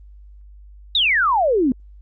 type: exponential sweep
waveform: sine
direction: down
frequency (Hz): 3903 to 238.6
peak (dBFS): -14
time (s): 0.95-1.72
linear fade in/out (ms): 2
effects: added 50 Hz sine -40 dBFS peak until 2.01 s + Opus 24 kbps